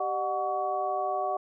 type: tone cluster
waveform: sine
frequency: 389.8 / 605 / 737 / 1128 Hz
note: G4 / D#5 / F#5 / C#6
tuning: -10 / -49 / -7 / +30 cents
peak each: -36 / -33 / -29 / -34 dBFS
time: 0-1.37 s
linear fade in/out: 5 ms
effects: none